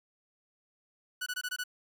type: tone bursts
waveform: sawtooth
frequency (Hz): 1480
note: F#6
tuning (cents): 0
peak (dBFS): -29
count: 6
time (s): 1.21-1.639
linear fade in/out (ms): 10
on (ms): 54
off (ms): 21
effects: 10-bit